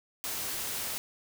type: noise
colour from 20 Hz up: white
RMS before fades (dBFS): -35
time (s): 0.24-0.98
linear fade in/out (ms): 0
effects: none